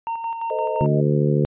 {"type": "tone with tremolo", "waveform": "triangle", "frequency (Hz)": 917, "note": "A#5", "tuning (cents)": -29, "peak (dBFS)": -21, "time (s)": [0.07, 0.86], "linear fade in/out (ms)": 0, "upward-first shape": "square", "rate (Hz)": 5.8, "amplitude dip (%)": 45}
{"type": "chord", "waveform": "sine", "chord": "A diminished", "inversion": "none", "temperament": "equal with one note detuned", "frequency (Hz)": [440, 511.9, 622.3], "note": ["A4", "C5", "Eb5"], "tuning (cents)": [0, -38, 0], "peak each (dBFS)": [-27, -27, -25], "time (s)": [0.5, 1.01], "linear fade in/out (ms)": 10}
{"type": "harmonic tone", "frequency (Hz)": 73.42, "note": "D2", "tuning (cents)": 0, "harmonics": [2, 3, 4, 5, 6, 7], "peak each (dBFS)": [-18, -24, -29, -24, -25, -28], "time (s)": [0.81, 1.45], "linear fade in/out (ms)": 0}
{"effects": ["resampled to 8000 Hz"]}